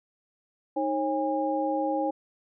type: tone cluster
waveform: sine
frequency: 310.9 / 543 / 814 Hz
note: D#4 / C#5 / G#5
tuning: -1 / -36 / -35 cents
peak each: -29 dBFS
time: 0.76-2.11 s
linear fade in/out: 10 ms
effects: none